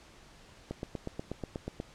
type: click train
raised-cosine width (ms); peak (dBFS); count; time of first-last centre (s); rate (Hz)
2; -22; 10; 0.71-1.801; 8.25
effects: pink hiss -56 dBFS RMS until 1.94 s + low-pass 7000 Hz 12 dB/octave